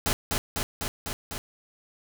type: noise with echo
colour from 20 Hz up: pink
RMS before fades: -25 dBFS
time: 0.06-0.13 s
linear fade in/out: 0 ms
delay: 250 ms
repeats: 5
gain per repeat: -2 dB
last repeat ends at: 1.38 s
effects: none